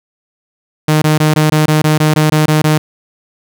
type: tone bursts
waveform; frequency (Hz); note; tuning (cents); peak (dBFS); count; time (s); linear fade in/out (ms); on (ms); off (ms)
sawtooth; 153.8; D#3; -20; -4; 12; 0.88-2.78; 5; 140; 20
effects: none